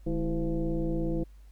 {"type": "tone with frequency modulation", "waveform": "sine", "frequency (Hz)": 150.5, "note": "D3", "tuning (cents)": 43, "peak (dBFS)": -26, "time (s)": [0.06, 1.24], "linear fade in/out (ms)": 10, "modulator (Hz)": 179, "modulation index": 1.7, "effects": ["added 50 Hz sine -48 dBFS peak until 1.51 s", "pink hiss -68 dBFS RMS until 1.51 s"]}